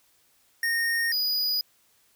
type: tone pair in turn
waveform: square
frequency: 1847 / 4931 Hz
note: A#6 / D#8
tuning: -16 / -16 cents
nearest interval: octave + perfect fourth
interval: 1700 cents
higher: second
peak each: -24 dBFS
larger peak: neither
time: 0.63-1.12 / 1.12-1.61 s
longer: neither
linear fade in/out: 2 ms
effects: white hiss -64 dBFS RMS until 2.15 s